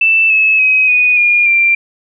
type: tone with pitch steps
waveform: sine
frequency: 2652 / 2593 / 2535 / 2479 / 2423 / 2369 Hz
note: E7 / E7 / D#7 / D#7 / D#7 / D7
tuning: +10 / -29 / +32 / -7 / -47 / +14 cents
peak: -7 dBFS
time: 0.01-1.75 s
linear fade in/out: 5 ms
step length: 290 ms
effects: none